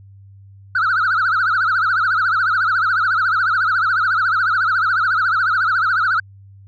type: tone with vibrato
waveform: sine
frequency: 1396.9 Hz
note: F6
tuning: in tune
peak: -12 dBFS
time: 0.75-6.2 s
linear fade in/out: 5 ms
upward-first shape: triangle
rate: 14 Hz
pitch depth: 210 cents each way
effects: tanh soft clip ceiling -12 dBFS + added 98 Hz sine -40 dBFS peak until 6.67 s